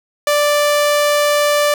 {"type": "tone", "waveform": "sawtooth", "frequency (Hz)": 587.3, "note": "D5", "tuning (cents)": 0, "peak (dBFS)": -8, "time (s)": [0.27, 1.74], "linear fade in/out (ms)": 2, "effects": []}